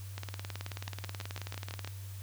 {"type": "two click trains", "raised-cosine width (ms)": 0.2, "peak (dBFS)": [-23, -22], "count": [7, 32], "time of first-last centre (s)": [[0.88, 1.875], [0.18, 1.847]], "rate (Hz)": [6.03, 18.6], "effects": ["added 97 Hz sine -41 dBFS peak until 2.22 s", "white hiss -54 dBFS RMS until 2.22 s"]}